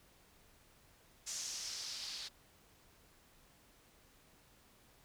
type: noise with low-pass filter sweep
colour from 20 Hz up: blue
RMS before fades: -44 dBFS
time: 1.26-2.29 s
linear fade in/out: 20 ms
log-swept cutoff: 6500 to 4300 Hz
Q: 3.1
effects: pink hiss -66 dBFS RMS until 5.04 s